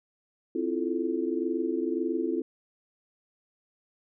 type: chord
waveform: sine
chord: F major seventh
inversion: second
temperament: just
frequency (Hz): 261.9 / 327.4 / 349.2 / 436.5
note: C4 / E4 / F4 / A4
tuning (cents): +2 / -12 / 0 / -14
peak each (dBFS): -33 / -30 / -31 / -34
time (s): 0.55-2.42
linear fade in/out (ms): 5
effects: none